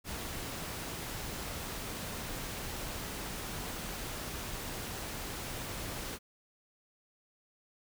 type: noise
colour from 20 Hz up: pink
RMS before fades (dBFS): -40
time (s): 0.04-6.19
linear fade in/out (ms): 50
effects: none